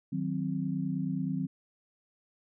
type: chord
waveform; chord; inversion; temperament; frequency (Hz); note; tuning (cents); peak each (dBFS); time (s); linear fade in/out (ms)
sine; C diminished; first; equal; 155.56 / 185 / 261.6; Eb3 / Gb3 / C4; 0 / 0 / 0; -34 / -33 / -34; 0.12-1.47; 10
effects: none